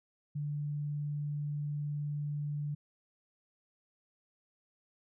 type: tone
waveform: sine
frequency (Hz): 146.83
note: D3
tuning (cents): 0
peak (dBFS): -33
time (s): 0.35-2.75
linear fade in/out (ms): 10
effects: none

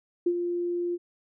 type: tone with ADSR envelope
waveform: sine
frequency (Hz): 349.2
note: F4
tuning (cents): 0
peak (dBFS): -19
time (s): 0.26-0.98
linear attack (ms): 7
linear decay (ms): 63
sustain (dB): -7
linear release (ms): 37
effects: none

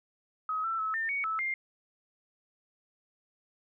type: tone with pitch steps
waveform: sine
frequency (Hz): 1270 / 1336 / 1296 / 1803 / 2236 / 1306 / 2111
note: D#6 / E6 / E6 / A6 / C#7 / E6 / C7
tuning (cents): +35 / +23 / -30 / +42 / +14 / -17 / +15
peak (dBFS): -29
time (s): 0.49-1.54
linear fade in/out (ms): 2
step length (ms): 150
effects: none

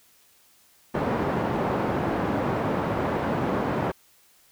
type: band-pass noise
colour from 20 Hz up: pink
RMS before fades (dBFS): -26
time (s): 0.94-3.92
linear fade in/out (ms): 10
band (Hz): 140 to 1100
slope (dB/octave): 12
effects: white hiss -59 dBFS RMS until 4.51 s

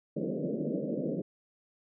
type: band-pass noise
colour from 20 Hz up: pink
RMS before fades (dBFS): -33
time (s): 0.16-1.22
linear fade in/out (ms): 10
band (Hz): 150 to 600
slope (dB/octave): 96
effects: none

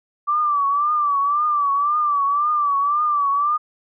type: tone with vibrato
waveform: sine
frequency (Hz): 1165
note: D6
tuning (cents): -14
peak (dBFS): -16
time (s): 0.27-3.58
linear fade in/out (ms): 20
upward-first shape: triangle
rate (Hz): 1.9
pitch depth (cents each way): 90
effects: none

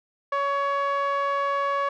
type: tone with low-pass filter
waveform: 5% pulse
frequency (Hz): 561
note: C#5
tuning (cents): +21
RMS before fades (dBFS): -25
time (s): 0.32-1.89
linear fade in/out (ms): 5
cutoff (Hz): 1100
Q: 2
effects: none

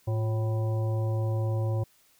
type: harmonic tone with a mistuned harmonic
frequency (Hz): 109.5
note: A2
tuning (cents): -8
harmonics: 1 / 3 / 5 / 7 / 9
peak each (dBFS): -25 / -38 / -37 / -44 / -46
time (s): 0.07-1.84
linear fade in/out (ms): 10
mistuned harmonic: 3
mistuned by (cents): +120
effects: white hiss -63 dBFS RMS until 2.19 s

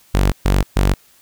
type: tone bursts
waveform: sawtooth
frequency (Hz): 48.04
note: G1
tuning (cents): -34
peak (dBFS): -8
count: 3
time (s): 0.14-0.94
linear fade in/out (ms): 10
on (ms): 180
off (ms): 130
effects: white hiss -52 dBFS RMS until 1.21 s

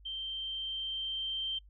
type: tone with level ramp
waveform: sine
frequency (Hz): 3136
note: G7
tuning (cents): 0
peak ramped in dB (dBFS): -36 to -32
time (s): 0.05-1.59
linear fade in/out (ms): 10
effects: noise-tail reverb RT60 0.1 s tail -26 dB re dry + added 50 Hz sine -54 dBFS peak until 1.69 s

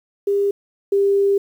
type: tone pair in turn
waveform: sine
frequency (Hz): 401.4 / 397.9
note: G4 / G4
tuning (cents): +41 / +26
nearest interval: unison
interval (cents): 15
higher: first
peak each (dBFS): -15 / -13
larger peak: second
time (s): 0.27-0.51 / 0.92-1.38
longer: second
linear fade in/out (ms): 5
effects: 8-bit

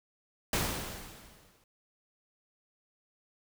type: noise with exponential decay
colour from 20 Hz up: pink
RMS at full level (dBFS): -28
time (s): 0.53-1.64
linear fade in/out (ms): 2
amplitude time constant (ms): 240
effects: none

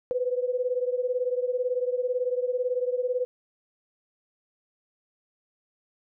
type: beating tone pair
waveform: sine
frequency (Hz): 493.9 / 511.9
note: B4 / C5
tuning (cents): 0 / -38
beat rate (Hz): 18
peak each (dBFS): -26 / -29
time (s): 0.11-3.25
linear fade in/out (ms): 0
effects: none

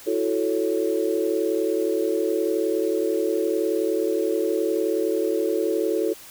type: chord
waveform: sine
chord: F# minor seventh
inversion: third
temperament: equal with one note detuned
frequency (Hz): 329.6 / 368.7 / 440 / 554.4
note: E4 / F#4 / A4 / C#5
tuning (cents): 0 / -6 / 0 / 0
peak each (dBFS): -26 / -26 / -24 / -29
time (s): 0.06-6.14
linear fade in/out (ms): 20
effects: white hiss -44 dBFS RMS until 6.3 s

